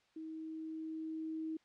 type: tone with level ramp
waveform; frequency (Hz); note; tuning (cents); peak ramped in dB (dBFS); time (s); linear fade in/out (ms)
sine; 318.2; D#4; +39; -43 to -37; 0.16-1.57; 5
effects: white hiss -72 dBFS RMS until 1.64 s + low-pass 4000 Hz 12 dB/octave